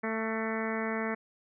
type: harmonic tone with a mistuned harmonic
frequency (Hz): 222.3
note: A3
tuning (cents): +18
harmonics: 1 / 2 / 3 / 4 / 5 / 6 / 7 / 8 / 9 / 10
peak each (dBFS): -34 / -36 / -39 / -42 / -42 / -42 / -44 / -40 / -41 / -44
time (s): 0.03-1.15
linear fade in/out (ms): 10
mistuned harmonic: 7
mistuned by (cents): -32
effects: none